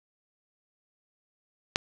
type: click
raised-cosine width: 0.2 ms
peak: -6 dBFS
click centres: 1.759 s
effects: none

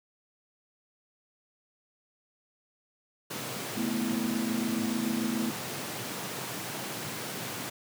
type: high-pass noise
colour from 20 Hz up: pink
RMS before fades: -37 dBFS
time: 3.3-7.7 s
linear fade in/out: 10 ms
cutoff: 110 Hz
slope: 48 dB/octave
type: chord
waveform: sine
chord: A suspended second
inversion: none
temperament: equal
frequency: 220 / 246.9 / 329.6 Hz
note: A3 / B3 / E4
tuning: 0 / 0 / 0 cents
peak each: -31 / -32 / -36 dBFS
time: 3.77-5.51 s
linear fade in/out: 5 ms
effects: none

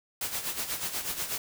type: noise with tremolo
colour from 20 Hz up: white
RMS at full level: -31 dBFS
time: 0.21-1.38 s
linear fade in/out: 2 ms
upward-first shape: sine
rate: 8.2 Hz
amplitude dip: 65%
effects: none

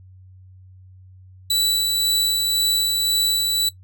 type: tone with tremolo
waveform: sawtooth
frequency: 3951 Hz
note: B7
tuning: in tune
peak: -13 dBFS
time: 1.5-3.69 s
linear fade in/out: 5 ms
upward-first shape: sine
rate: 1.9 Hz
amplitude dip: 25%
effects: noise-tail reverb RT60 0.1 s tail -18 dB re dry + added 93 Hz sine -43 dBFS peak until 3.83 s

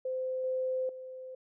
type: tone with level steps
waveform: sine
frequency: 516 Hz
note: C5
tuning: 24 cents flat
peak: -31 / -29 / -41 dBFS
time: 0.05-1.35 s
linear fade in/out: 5 ms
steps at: 0.44 / 0.89 s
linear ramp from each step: 2 ms
effects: none

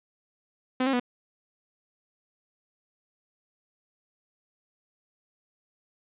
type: tone with pitch steps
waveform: sawtooth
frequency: 256.2 / 269.9 / 245.6 Hz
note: C4 / C#4 / B3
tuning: -36 / -46 / -9 cents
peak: -19 dBFS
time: 0.8-0.998 s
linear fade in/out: 5 ms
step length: 66 ms
effects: resampled to 8000 Hz + 10-bit

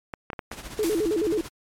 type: clicks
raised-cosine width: 0.5 ms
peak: -17 dBFS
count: 5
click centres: 0.138 / 0.302 / 0.332 / 0.392 / 0.516 s
type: noise with tremolo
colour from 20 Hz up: pink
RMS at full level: -37 dBFS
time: 0.51-1.49 s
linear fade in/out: 10 ms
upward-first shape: sine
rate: 15 Hz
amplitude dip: 60%
type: tone with vibrato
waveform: sine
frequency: 376.4 Hz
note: F#4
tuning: 30 cents sharp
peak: -21 dBFS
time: 0.79-1.41 s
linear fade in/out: 2 ms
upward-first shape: square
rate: 9.4 Hz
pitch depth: 220 cents each way
type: noise with exponential decay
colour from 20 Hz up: white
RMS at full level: -30 dBFS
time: 0.83-1.39 s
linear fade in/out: 0 ms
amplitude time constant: 120 ms
effects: low-pass 12000 Hz 12 dB/octave + MP3 96 kbps

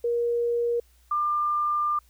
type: tone pair in turn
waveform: sine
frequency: 473.6 / 1195.9 Hz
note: A#4 / D6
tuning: +27 / +31 cents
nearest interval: octave + major third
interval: 1604 cents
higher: second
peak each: -22 dBFS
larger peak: neither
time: 0.04-0.8 / 1.11-1.99 s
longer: second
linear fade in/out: 5 ms
effects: added 60 Hz sine -57 dBFS peak until 2.09 s + white hiss -64 dBFS RMS until 2.09 s

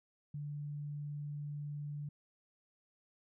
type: tone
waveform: sine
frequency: 146.4 Hz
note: D3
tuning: 5 cents flat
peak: -39 dBFS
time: 0.34-2.09 s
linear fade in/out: 5 ms
effects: none

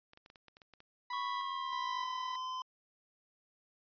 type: clicks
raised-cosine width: 0.2 ms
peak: -38 dBFS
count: 10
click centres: 0.134 / 0.174 / 0.261 / 0.301 / 0.358 / 0.483 / 0.569 / 0.618 / 0.737 / 0.804 s
type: tone with tremolo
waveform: 35% pulse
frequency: 987.8 Hz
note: B5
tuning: in tune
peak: -36 dBFS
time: 1.1-2.36 s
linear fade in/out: 5 ms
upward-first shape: square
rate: 1.6 Hz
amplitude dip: 45%
type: tone with pitch glide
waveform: square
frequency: 1101 to 1027.3 Hz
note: C#6 to C6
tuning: -12 to -32 cents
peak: -38 dBFS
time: 1.13-2.62 s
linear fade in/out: 2 ms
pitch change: -120 cents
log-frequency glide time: 1.25-2.08 s
effects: resampled to 11025 Hz

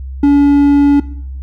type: tone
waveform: triangle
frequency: 285 Hz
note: C#4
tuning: 48 cents sharp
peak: -3 dBFS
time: 0.23-1 s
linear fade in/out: 5 ms
effects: noise-tail reverb RT60 0.7 s tail -19 dB re dry + added 66 Hz sine -22 dBFS peak until 1.42 s

